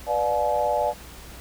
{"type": "chord", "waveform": "sine", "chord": "B diminished seventh", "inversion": "none", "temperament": "just", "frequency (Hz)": [493.9, 592.7, 711.2, 853.4], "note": ["B4", "D5", "F5", "Ab5"], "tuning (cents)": [0, 16, 31, 47], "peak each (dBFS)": [-29, -24, -27, -25], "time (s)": [0.06, 0.94], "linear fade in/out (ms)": 50, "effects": ["added 60 Hz sine -44 dBFS peak until 1.4 s", "pink hiss -44 dBFS RMS until 1.4 s"]}